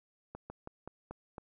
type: slowing click train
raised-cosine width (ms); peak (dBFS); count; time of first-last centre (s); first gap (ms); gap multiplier
1; -29; 6; 0.35-1.382; 150; 1.16
effects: none